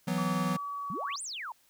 square chord, E suspended second, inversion none, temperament equal, 164.81 / 185 / 246.9 Hz, E3 / F#3 / B3, 0 / 0 / 0 cents, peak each -34 / -32 / -36 dBFS, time 0.07-0.57 s, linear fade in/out 10 ms
sine tone with pitch glide, 1144 to 1129.6 Hz, D6 to C#6, -46 to +32 cents, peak -34 dBFS, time 0.18-1.16 s, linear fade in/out 2 ms, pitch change -22 cents, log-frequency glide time 0.54-1.02 s
sine exponential two-way sweep, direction up then down, 150 to 9590 to 858 Hz, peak -36 dBFS, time 0.9-1.52 s, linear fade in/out 2 ms, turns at 1.22 s
effects white hiss -66 dBFS RMS until 1.69 s

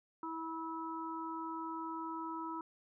harmonic tone, 325 Hz, E4, 24 cents flat, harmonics 1 / 3 / 4, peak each -43 / -42 / -45 dBFS, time 0.23-2.61 s, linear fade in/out 2 ms, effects none

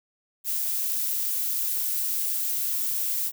violet noise, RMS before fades -27 dBFS, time 0.44-3.32 s, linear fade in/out 50 ms, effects none

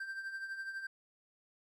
triangle tone with tremolo, 1571 Hz, G6, 3 cents sharp, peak -35 dBFS, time 0-0.87 s, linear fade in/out 5 ms, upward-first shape triangle, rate 12 Hz, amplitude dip 65%, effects none

